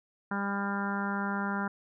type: harmonic tone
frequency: 199.7 Hz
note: G3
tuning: 32 cents sharp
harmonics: 1 / 2 / 3 / 4 / 5 / 6 / 7 / 8 / 9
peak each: -32 / -42 / -45 / -39 / -38 / -44 / -36 / -41 / -47 dBFS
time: 0.31-1.68 s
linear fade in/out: 5 ms
effects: none